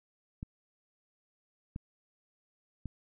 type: clicks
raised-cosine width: 5 ms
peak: -26 dBFS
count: 3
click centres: 0.429 / 1.761 / 2.857 s
effects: none